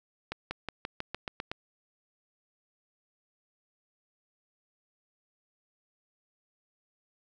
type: accelerating click train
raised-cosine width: 0.3 ms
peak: -18 dBFS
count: 9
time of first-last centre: 0.32-1.515 s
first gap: 190 ms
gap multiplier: 0.93
effects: none